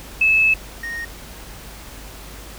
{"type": "tone pair in turn", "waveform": ["sine", "triangle"], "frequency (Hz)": [2605, 1857], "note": ["E7", "A#6"], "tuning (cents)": [-21, -7], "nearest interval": "tritone", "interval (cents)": 586, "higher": "first", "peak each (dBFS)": [-12, -24], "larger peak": "first", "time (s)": [[0.21, 0.54], [0.83, 1.05]], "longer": "first", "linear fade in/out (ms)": 5, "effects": ["added 50 Hz sine -39 dBFS peak until 2.58 s", "pink hiss -39 dBFS RMS until 2.58 s"]}